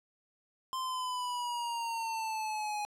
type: exponential sweep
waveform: square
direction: down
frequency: 1046.5 to 830.6 Hz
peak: -34 dBFS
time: 0.73-2.85 s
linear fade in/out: 0 ms
effects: low-pass 11000 Hz 12 dB/octave